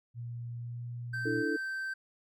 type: tone with pitch glide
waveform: sine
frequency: 118.8 to 119.97 Hz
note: A#2 to B2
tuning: +33 to -50 cents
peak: -37 dBFS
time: 0.14-1.44 s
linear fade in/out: 50 ms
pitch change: +17 cents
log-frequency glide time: 0.58-0.85 s
type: tone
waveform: triangle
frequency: 1555 Hz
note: G6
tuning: 14 cents flat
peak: -32 dBFS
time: 1.13-1.94 s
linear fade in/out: 10 ms
type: chord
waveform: sine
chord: D suspended second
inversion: none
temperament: just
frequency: 293.7 / 330.4 / 440.5 Hz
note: D4 / E4 / A4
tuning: 0 / +4 / +2 cents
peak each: -34 dBFS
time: 1.25-1.57 s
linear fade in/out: 10 ms
effects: none